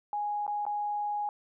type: tone with dropouts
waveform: sine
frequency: 829 Hz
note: G#5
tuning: 3 cents flat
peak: -29 dBFS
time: 0.13-1.29 s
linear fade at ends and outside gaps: 1 ms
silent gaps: 0.466-0.478 / 0.653-0.665 s
effects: none